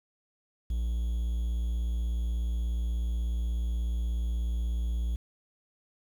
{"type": "tone with quantisation", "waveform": "triangle", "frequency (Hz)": 58.27, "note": "A#1", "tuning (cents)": 0, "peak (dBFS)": -25, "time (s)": [0.7, 5.16], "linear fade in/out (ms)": 5, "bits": 9, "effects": []}